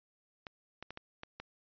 clicks, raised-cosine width 0.3 ms, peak -27 dBFS, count 6, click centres 0.468 / 0.826 / 0.906 / 0.974 / 1.234 / 1.4 s, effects resampled to 11025 Hz

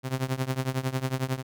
sawtooth tone with tremolo, 130.81 Hz, C3, in tune, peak -19 dBFS, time 0.03-1.43 s, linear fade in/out 50 ms, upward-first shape triangle, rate 11 Hz, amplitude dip 95%, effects none

